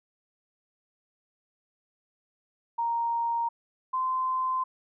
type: tone pair in turn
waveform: sine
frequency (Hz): 932.3 / 1034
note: A#5 / C6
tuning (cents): 0 / -21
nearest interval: major second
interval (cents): 179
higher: second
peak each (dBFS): -25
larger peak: neither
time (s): 2.78-3.49 / 3.93-4.64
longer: neither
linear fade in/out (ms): 10
effects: none